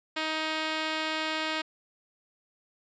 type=tone; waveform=5% pulse; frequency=314.2 Hz; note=D#4; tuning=17 cents sharp; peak=-17 dBFS; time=0.16-1.62 s; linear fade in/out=10 ms; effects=resampled to 16000 Hz